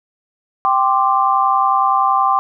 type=chord; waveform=sine; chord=G suspended fourth; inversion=none; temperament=just; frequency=784 / 1045.3 / 1176 Hz; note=G5 / C6 / D6; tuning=0 / -2 / +2 cents; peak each=-16 dBFS; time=0.65-2.39 s; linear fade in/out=0 ms; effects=none